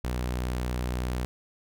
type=tone; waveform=sawtooth; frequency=61.74 Hz; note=B1; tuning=in tune; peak=-24 dBFS; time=0.04-1.25 s; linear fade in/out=0 ms; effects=none